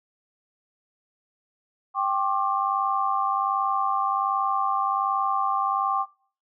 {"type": "chord", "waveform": "sine", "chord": "G suspended fourth", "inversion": "none", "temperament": "equal with one note detuned", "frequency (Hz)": [784, 1073.4, 1174.7], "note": ["G5", "C6", "D6"], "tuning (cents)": [0, 44, 0], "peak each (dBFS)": -26, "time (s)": [1.94, 6.06], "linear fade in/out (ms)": 50, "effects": ["noise-tail reverb RT60 0.4 s tail -18 dB re dry"]}